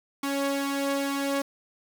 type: tone pair together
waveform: sawtooth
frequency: 278.3 / 554.4 Hz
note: C#4 / C#5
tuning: +7 / 0 cents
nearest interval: octave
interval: 1193 cents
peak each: -23 / -28 dBFS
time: 0.23-1.42 s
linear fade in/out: 5 ms
effects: 8-bit